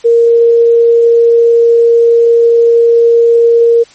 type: tone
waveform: sine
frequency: 466.2 Hz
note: A#4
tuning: in tune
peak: -3 dBFS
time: 0.04-3.84 s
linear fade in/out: 20 ms
effects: white hiss -41 dBFS RMS until 3.94 s + MP3 32 kbps